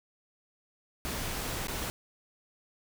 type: noise with dropouts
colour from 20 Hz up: pink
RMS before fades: -35 dBFS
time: 1.05-1.9 s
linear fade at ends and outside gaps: 0 ms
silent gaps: 1.671-1.683 s
effects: none